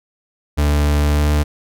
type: tone with pitch glide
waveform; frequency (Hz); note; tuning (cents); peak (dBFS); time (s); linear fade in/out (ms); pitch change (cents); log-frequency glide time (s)
40% pulse; 73.42 to 74.44; D2 to D2; 0 to +24; -12; 0.57-1.44; 20; +24; 1.1-1.32
effects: none